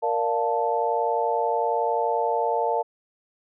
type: chord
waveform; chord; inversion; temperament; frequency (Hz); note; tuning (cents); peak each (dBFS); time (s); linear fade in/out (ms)
sine; Bb major seventh; none; equal; 466.2 / 587.3 / 698.5 / 880; Bb4 / D5 / F5 / A5; 0 / 0 / 0 / 0; -26 / -29 / -27 / -25; 0.02-2.83; 20
effects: none